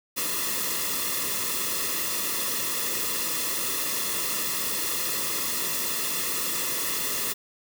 white noise with comb filter, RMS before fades -28 dBFS, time 0.16-7.34 s, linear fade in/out 20 ms, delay 1.3 ms, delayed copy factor -0.8, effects none

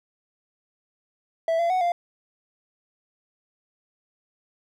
triangle tone with pitch steps, 658 / 681 / 741 / 696 Hz, E5 / F5 / F#5 / F5, -3 / -44 / +2 / -6 cents, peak -18 dBFS, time 1.48-1.92 s, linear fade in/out 2 ms, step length 110 ms, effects none

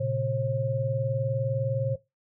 sine tone cluster, 115.4 / 135.2 / 537 Hz, A#2 / C#3 / C5, -17 / -43 / +45 cents, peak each -29 / -30 / -28 dBFS, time 0-1.96 s, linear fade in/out 10 ms, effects noise-tail reverb RT60 0.2 s tail -18 dB re dry

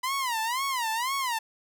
sawtooth tone with vibrato, 987.8 Hz, B5, in tune, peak -23 dBFS, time 0.03-1.39 s, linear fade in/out 10 ms, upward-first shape sine, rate 2 Hz, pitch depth 200 cents each way, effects none

